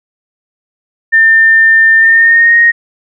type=tone with pitch glide; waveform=sine; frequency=1800 to 1866.7 Hz; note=A6 to A#6; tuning=+39 to +2 cents; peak=-3 dBFS; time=1.12-2.72 s; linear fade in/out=20 ms; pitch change=+63 cents; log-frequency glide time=1.98-2.57 s; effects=none